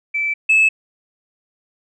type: tone pair in turn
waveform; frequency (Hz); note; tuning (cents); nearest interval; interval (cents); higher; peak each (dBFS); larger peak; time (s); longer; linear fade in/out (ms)
sine; 2321 / 2605; D7 / E7; -21 / -21; major second; 200; second; -17 / -8; second; 0.14-0.34 / 0.49-0.69; neither; 10
effects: tanh soft clip ceiling -8 dBFS